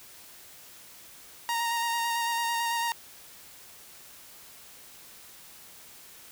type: tone with vibrato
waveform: sawtooth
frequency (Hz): 932.3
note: A#5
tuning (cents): 0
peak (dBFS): -23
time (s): 1.49-2.92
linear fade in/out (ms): 0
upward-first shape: square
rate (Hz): 9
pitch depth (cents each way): 14
effects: white hiss -50 dBFS RMS until 6.31 s